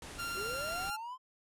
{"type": "low-pass noise", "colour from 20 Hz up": "pink", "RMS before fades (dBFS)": -47, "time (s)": [0.02, 0.9], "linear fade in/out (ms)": 2, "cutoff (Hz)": 11000, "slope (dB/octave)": 48}
{"type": "tone with vibrato", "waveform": "sawtooth", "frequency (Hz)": 1386, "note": "F6", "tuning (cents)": -14, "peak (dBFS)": -33, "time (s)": [0.18, 0.97], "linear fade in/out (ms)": 20, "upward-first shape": "sine", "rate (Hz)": 15, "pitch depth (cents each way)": 10}
{"type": "linear sweep", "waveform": "triangle", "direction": "up", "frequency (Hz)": [349.2, 1046.5], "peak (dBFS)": -38, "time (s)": [0.34, 1.18], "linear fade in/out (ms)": 50}
{"effects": []}